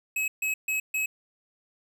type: tone bursts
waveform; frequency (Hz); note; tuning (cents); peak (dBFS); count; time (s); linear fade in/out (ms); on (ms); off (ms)
square; 2564; E7; -49; -26; 4; 0.16-1.06; 5; 120; 140
effects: 11-bit